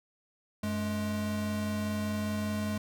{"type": "tone pair together", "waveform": "square", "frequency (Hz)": [94, 211], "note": ["F#2", "G#3"], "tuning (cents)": [28, 28], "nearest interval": "octave + major second", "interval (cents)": 1400, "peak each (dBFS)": [-37, -32], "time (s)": [0.63, 2.78], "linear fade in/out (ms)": 5, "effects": []}